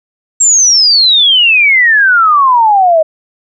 sine exponential sweep, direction down, 7620 to 618 Hz, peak -4 dBFS, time 0.4-3.03 s, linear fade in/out 10 ms, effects none

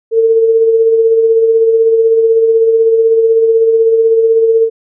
sine tone with tremolo, 451.6 Hz, A4, 45 cents sharp, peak -4 dBFS, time 0.11-4.7 s, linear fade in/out 50 ms, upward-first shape sine, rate 16 Hz, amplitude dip 40%, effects none

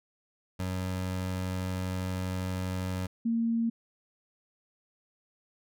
25% pulse / sine tone pair in turn, 92.5 / 229.9 Hz, F#2 / A#3, 0 / -24 cents, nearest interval octave + major third, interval 1576 cents, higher second, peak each -27 / -25 dBFS, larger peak second, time 0.59-3.07 / 3.25-3.7 s, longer first, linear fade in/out 10 ms, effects none

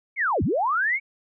sine linear two-way sweep, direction down then up, 2277 to 66 to 2277 Hz, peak -20 dBFS, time 0.16-1 s, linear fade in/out 50 ms, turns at 0.43 s, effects none

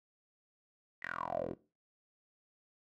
10% pulse tone with band-pass filter sweep, 42.82 Hz, F1, 33 cents flat, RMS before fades -39 dBFS, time 1.02-1.54 s, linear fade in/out 10 ms, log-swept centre 2000 to 360 Hz, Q 8.7, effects noise-tail reverb RT60 0.3 s tail -17 dB re dry

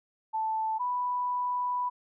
sine tone pair in turn, 880 / 987.8 Hz, A5 / B5, 0 / 0 cents, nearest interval major second, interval 200 cents, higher second, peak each -27 dBFS, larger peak neither, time 0.33-0.79 / 0.79-1.9 s, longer second, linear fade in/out 20 ms, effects none

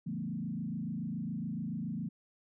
sine tone with frequency modulation, 196 Hz, G3, in tune, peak -34 dBFS, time 0.06-2.09 s, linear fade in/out 10 ms, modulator 27.1 Hz, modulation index 1.9, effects none

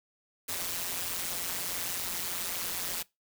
white noise with amplitude modulation, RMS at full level -31 dBFS, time 0.48-3.03 s, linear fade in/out 10 ms, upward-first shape sine, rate 176 Hz, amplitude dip 80%, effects noise-tail reverb RT60 0.2 s tail -22 dB re dry

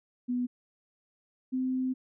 sine tone pair in turn, 246.9 / 257.9 Hz, B3 / C4, 0 / -25 cents, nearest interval minor second, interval 75 cents, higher second, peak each -27 / -27 dBFS, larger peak neither, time 0.28-0.47 / 1.52-1.94 s, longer second, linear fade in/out 20 ms, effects none

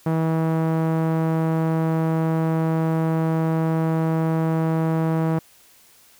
sawtooth tone with low-pass filter, 161.5 Hz, E3, 35 cents flat, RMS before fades -21 dBFS, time 0.06-5.39 s, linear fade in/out 5 ms, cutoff 1100 Hz, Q 0.81, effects white hiss -53 dBFS RMS until 6.19 s

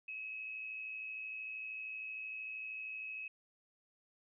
sine tone with amplitude modulation, 2566 Hz, E7, 47 cents flat, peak -39 dBFS, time 0.08-3.28 s, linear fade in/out 5 ms, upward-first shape sine, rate 113 Hz, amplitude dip 50%, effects none

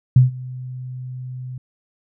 sine tone with ADSR envelope, 127.3 Hz, C3, 47 cents flat, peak -5 dBFS, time 0.16-1.58 s, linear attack 4 ms, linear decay 140 ms, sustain -23 dB, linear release 4 ms, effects none

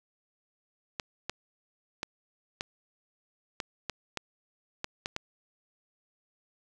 clicks, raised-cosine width 0.2 ms, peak -15 dBFS, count 10, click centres 0.998 / 1.296 / 2.031 / 2.609 / 3.602 / 3.897 / 4.173 / 4.844 / 5.059 / 5.164 s, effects none

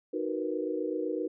sine chord, B major seventh, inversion first, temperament equal, 311.1 / 370 / 466.2 / 493.9 Hz, D#4 / F#4 / A#4 / B4, 0 / 0 / 0 / 0 cents, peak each -34 / -35 / -35 / -36 dBFS, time 0.13-1.28 s, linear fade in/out 10 ms, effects none

